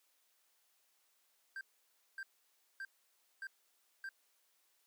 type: tone bursts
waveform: triangle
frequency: 1578 Hz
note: G6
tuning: 11 cents sharp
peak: -40 dBFS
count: 5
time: 1.56-4.09 s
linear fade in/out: 2 ms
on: 50 ms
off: 570 ms
effects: white hiss -75 dBFS RMS until 4.86 s + high-pass 400 Hz 12 dB/octave